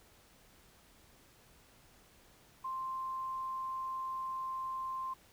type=tone; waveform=sine; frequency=1050 Hz; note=C6; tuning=6 cents sharp; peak=-36 dBFS; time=2.64-5.14 s; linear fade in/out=10 ms; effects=pink hiss -63 dBFS RMS until 5.32 s